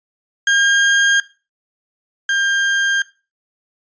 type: tone pair in turn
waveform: 35% pulse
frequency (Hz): 1612 / 1598.1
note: G6 / G6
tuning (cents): +48 / +33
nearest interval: unison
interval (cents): 15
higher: first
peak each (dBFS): -10 / -13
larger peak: first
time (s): 0.47-1.2 / 2.29-3.02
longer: neither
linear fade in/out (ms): 2
effects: noise-tail reverb RT60 0.3 s tail -17 dB re dry + resampled to 16000 Hz